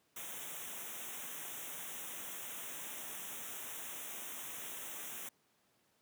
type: band-stop noise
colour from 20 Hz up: white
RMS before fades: -45 dBFS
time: 0.16-5.29 s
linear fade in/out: 5 ms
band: 3700 to 5700 Hz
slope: 96 dB/octave
effects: pink hiss -74 dBFS RMS until 6.01 s + high-pass 150 Hz 12 dB/octave